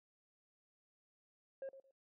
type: tone with echo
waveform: sine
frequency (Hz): 539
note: C#5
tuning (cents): -49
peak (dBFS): -39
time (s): 1.62-1.69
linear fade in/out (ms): 2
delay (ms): 110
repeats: 2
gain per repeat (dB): -14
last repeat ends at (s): 1.91
effects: noise-tail reverb RT60 0.1 s tail -25 dB re dry + tanh soft clip ceiling -41 dBFS